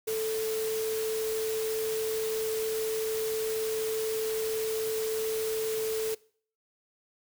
sine tone in noise, 440 Hz, A4, in tune, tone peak -28 dBFS, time 0.07-6.15 s, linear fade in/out 10 ms, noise white, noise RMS -38 dBFS, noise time 0.07-6.15 s, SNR +7 dB, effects noise-tail reverb RT60 0.5 s tail -22 dB re dry

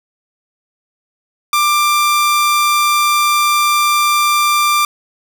sawtooth tone, 1185 Hz, D6, 15 cents sharp, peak -7 dBFS, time 1.53-4.85 s, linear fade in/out 2 ms, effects none

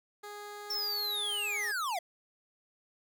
15% pulse tone, 413.6 Hz, G#4, 7 cents flat, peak -36 dBFS, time 0.23-1.72 s, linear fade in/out 10 ms
square linear sweep, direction down, 5440 to 647 Hz, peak -32 dBFS, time 0.7-1.99 s, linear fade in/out 5 ms
effects none

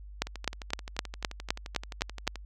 two click trains, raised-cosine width 0.2 ms, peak -9 / -22 dBFS, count 9 / 25, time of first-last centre 0.22-2.277 / 0.27-2.357 s, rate 3.89 / 11.5 Hz, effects added 50 Hz sine -43 dBFS peak until 2.45 s

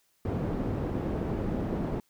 white low-pass noise, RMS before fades -31 dBFS, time 0.25-2 s, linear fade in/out 2 ms, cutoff 330 Hz, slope 12 dB/octave, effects white hiss -70 dBFS RMS until 2.09 s

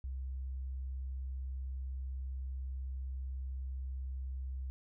sine tone, 65.41 Hz, C2, in tune, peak -37 dBFS, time 0.04-4.7 s, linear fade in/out 0 ms, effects none

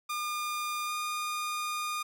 sawtooth tone with pitch glide, 1209 to 1218.8 Hz, D6 to D#6, +50 to -36 cents, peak -28 dBFS, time 0.09-2.03 s, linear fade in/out 10 ms, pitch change +14 cents, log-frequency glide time 0.86-0.91 s, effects none

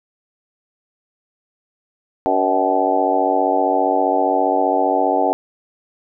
harmonic tone with a mistuned harmonic, 95.1 Hz, F#2, 48 cents sharp, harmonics 3 / 4 / 5 / 6 / 7 / 8 / 9, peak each -23 / -24 / -23 / -25 / -21 / -19 / -22 dBFS, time 2.26-5.33 s, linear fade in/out 0 ms, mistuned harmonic 7, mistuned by -48 cents, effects none

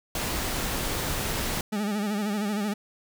pink noise, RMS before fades -29 dBFS, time 0.15-1.61 s, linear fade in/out 2 ms
40% pulse tone with vibrato, 207.2 Hz, G#3, 4 cents flat, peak -25 dBFS, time 1.72-2.74 s, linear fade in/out 10 ms, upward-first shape sine, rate 13 Hz, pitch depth 76 cents each way
effects none

